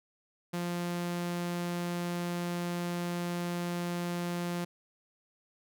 sawtooth tone, 174.4 Hz, F3, 2 cents flat, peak -28 dBFS, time 0.53-4.65 s, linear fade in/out 10 ms, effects none

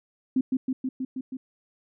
sine tone with echo, 259.7 Hz, C4, 13 cents flat, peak -19 dBFS, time 0.36-0.41 s, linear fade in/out 5 ms, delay 160 ms, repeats 6, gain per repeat -2 dB, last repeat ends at 1.37 s, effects none

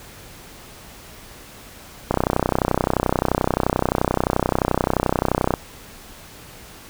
click train, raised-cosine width 1 ms, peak -3 dBFS, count 109, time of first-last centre 2.11-5.539 s, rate 31.5 Hz, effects pink hiss -42 dBFS RMS until 6.89 s

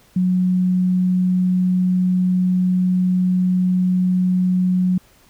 sine tone, 182.8 Hz, F#3, 21 cents flat, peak -14 dBFS, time 0.16-4.98 s, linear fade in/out 5 ms, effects pink hiss -53 dBFS RMS until 5.29 s

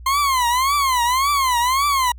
40% pulse tone with vibrato, 1048 Hz, C6, 2 cents sharp, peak -15 dBFS, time 0.06-2.12 s, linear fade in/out 5 ms, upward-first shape triangle, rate 1.8 Hz, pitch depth 200 cents each way, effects added 60 Hz sine -35 dBFS peak until 2.18 s

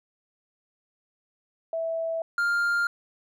sine / triangle tone pair in turn, 656 / 1400.9 Hz, E5 / F6, -9 / +5 cents, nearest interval octave + minor second, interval 1314 cents, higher second, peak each -26 / -20 dBFS, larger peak second, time 1.73-2.22 / 2.38-2.87 s, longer neither, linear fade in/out 2 ms, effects none

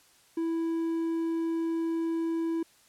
triangle tone, 329.6 Hz, E4, in tune, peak -25 dBFS, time 0.37-2.63 s, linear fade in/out 5 ms, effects white hiss -61 dBFS RMS until 2.88 s + low-pass 11000 Hz 12 dB/octave

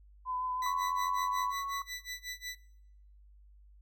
sine tone with vibrato, 1010 Hz, B5, 39 cents sharp, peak -32 dBFS, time 0.25-1.54 s, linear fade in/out 50 ms, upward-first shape sine, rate 6.4 Hz, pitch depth 14 cents each way
20% pulse tone with tremolo, 1982 Hz, B6, 6 cents sharp, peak -32 dBFS, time 0.62-2.55 s, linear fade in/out 2 ms, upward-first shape sine, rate 5.5 Hz, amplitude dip 95%
sine tone with pitch glide, 1100 to 1108.9 Hz, C#6 to C#6, -14 to 0 cents, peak -34 dBFS, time 0.66-1.82 s, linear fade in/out 2 ms, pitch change +14 cents, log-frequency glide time 0.8-1.54 s
effects noise-tail reverb RT60 0.8 s tail -20 dB re dry + added 50 Hz sine -55 dBFS peak until 3.81 s

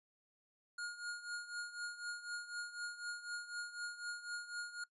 square tone with tremolo, 1429 Hz, F6, 39 cents sharp, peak -39 dBFS, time 0.78-4.84 s, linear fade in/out 5 ms, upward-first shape triangle, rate 4 Hz, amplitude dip 80%, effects noise-tail reverb RT60 0.1 s tail -21 dB re dry + resampled to 24000 Hz

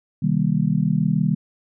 sine chord, C minor seventh, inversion none, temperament just, 130.81 / 156.98 / 196.22 / 235.5 Hz, C3 / Eb3 / G3 / Bb3, 0 / +16 / +2 / +18 cents, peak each -26 / -20 / -21 / -26 dBFS, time 0.22-1.35 s, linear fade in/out 10 ms, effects none

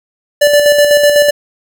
square tone with tremolo, 584 Hz, D5, 10 cents flat, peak -5 dBFS, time 0.41-1.31 s, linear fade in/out 10 ms, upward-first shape square, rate 8 Hz, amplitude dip 40%, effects none

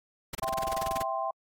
pink noise bursts, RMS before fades -35 dBFS, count 15, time 0.33-1.023 s, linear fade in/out 5 ms, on 21 ms, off 27 ms
sine chord, C major, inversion first, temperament equal, 659.3 / 784 / 1046.5 Hz, E5 / G5 / C6, 0 / 0 / 0 cents, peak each -33 dBFS, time 0.42-1.31 s, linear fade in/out 5 ms
effects AAC 64 kbps

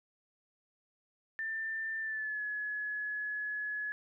sine tone with pitch glide, 1785 to 1696.5 Hz, A6 to G#6, +24 to +36 cents, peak -34 dBFS, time 1.39-3.92 s, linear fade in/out 0 ms, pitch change -88 cents, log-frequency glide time 2-2.42 s, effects none

